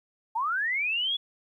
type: linear sweep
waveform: sine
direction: up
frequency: 855 to 3430 Hz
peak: -25 dBFS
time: 0.35-1.17 s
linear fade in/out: 10 ms
effects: 11-bit